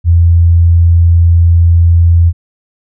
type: tone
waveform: sine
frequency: 84.8 Hz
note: E2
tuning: 50 cents sharp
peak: -3 dBFS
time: 0.04-2.33 s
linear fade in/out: 50 ms
effects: none

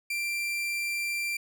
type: tone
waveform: 40% pulse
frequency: 2361 Hz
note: D7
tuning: 9 cents sharp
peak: -28 dBFS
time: 0.1-1.37 s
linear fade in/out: 5 ms
effects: none

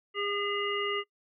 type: harmonic tone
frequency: 406.6 Hz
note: G#4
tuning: 37 cents flat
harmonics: 1 / 3 / 5 / 7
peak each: -33 / -35 / -35 / -35 dBFS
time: 0.14-1.04 s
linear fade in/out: 50 ms
effects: noise-tail reverb RT60 0.1 s tail -20 dB re dry

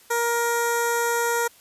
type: tone with notch filter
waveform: 10% pulse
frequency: 470 Hz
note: A#4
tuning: 14 cents sharp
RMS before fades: -23 dBFS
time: 0.1-1.48 s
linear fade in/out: 10 ms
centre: 2800 Hz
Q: 0.83
effects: white hiss -53 dBFS RMS until 1.6 s + resampled to 32000 Hz

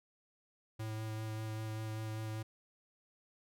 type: tone with vibrato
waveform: square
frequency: 109.5 Hz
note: A2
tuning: 8 cents flat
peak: -39 dBFS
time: 0.79-2.43 s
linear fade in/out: 10 ms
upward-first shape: sine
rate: 5.1 Hz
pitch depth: 12 cents each way
effects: none

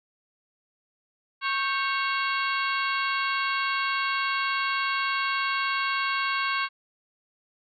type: harmonic tone with a mistuned harmonic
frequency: 550 Hz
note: C#5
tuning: 14 cents flat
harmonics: 2 / 3 / 4 / 5 / 6 / 7 / 8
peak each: -28 / -30 / -32 / -33 / -38 / -38 / -38 dBFS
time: 1.41-6.69 s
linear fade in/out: 50 ms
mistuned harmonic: 3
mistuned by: -87 cents
effects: none

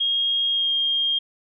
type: tone with pitch glide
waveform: sine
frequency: 3256 to 3222 Hz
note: G#7 to G7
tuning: -35 to +47 cents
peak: -19 dBFS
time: 0-1.19 s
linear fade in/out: 10 ms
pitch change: -18 cents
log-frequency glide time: 0.5-0.72 s
effects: none

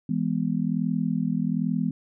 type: chord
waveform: sine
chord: E major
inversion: none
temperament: just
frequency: 164.81 / 206 / 247.2 Hz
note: E3 / G#3 / B3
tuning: 0 / -14 / +2 cents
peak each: -27 dBFS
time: 0.09-1.91 s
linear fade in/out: 5 ms
effects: none

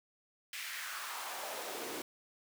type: noise with high-pass filter sweep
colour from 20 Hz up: pink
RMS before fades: -42 dBFS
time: 0.53-2.02 s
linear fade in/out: 2 ms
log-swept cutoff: 2300 to 320 Hz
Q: 2.2
effects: none

